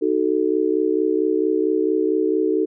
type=chord; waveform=sine; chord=D# diminished; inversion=none; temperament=equal with one note detuned; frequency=311.1 / 375.6 / 440 Hz; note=D#4 / F#4 / A4; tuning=0 / +26 / 0 cents; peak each=-21 dBFS; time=0.01-2.66 s; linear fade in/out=20 ms; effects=none